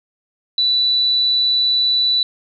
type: tone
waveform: sine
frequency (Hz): 3965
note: B7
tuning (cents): +6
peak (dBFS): -13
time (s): 0.58-2.23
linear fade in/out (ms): 2
effects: none